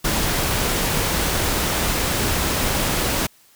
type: noise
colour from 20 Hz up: pink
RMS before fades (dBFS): -21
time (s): 0.04-3.27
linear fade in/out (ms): 10
effects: white hiss -54 dBFS RMS until 3.55 s